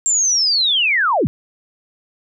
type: linear sweep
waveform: sine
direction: down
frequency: 7459 to 91.9 Hz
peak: -13 dBFS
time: 0.06-1.27 s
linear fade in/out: 0 ms
effects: none